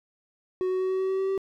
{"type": "tone with pitch steps", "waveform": "triangle", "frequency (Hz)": [370, 372.4, 374.7, 377.1, 379.5, 381.9, 384.4, 386.8], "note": ["F#4", "F#4", "F#4", "F#4", "F#4", "G4", "G4", "G4"], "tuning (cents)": [0, 11, 22, 33, 44, -45, -34, -23], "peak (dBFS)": -22, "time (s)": [0.61, 1.378], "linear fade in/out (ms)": 0, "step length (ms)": 96, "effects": []}